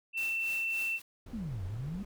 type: tone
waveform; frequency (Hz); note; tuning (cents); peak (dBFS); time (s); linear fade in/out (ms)
sine; 2684; E7; +31; -30; 0.13-1; 50
type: noise with tremolo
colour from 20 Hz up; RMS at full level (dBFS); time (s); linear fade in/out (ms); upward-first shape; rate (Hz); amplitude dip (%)
white; -45; 0.17-1.02; 5; triangle; 3.5; 80
type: noise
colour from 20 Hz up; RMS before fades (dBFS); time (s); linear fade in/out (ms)
brown; -46; 1.26-2.05; 5
type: exponential two-way sweep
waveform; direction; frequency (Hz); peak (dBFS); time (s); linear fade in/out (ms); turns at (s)
sine; down then up; 246.9 to 87 to 209.5; -35; 1.33-2.03; 5; 1.64
effects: none